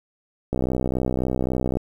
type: click train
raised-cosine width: 2 ms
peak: -10 dBFS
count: 80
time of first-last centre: 0.53-1.77 s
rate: 63.7 Hz
effects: 8-bit